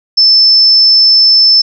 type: tone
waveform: sine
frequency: 5280 Hz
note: E8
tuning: 2 cents sharp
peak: -3 dBFS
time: 0.17-1.62 s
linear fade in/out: 10 ms
effects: none